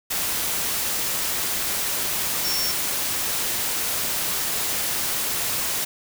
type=tone in noise; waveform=sine; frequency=5460 Hz; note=F8; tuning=40 cents flat; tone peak=-25 dBFS; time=2.44-2.72 s; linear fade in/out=10 ms; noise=white; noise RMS=-25 dBFS; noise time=0.1-5.85 s; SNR=-3 dB; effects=none